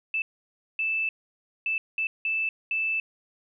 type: tone bursts at uneven times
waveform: sine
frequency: 2637 Hz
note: E7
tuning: in tune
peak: -24 dBFS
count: 6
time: 0.14-0.22 / 0.79-1.09 / 1.66-1.78 / 1.98-2.07 / 2.25-2.49 / 2.71-3 s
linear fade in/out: 2 ms
effects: none